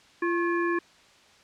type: harmonic tone with a mistuned harmonic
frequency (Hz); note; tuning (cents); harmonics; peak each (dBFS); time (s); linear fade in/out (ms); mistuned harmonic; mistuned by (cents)
342.8; F4; -32; 1 / 3 / 5 / 7; -25 / -31 / -31 / -41; 0.22-0.79; 5; 3; +88
effects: white hiss -56 dBFS RMS until 1.43 s + low-pass 5000 Hz 12 dB/octave